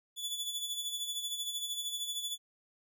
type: tone with tremolo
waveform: sawtooth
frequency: 3448 Hz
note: A7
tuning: 36 cents flat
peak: -30 dBFS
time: 0.16-2.38 s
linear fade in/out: 50 ms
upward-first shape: sine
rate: 13 Hz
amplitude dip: 55%
effects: none